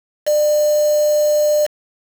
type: tone with quantisation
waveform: sine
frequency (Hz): 599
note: D5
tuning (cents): +34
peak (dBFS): -12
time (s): 0.26-1.67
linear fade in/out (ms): 20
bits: 4
effects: none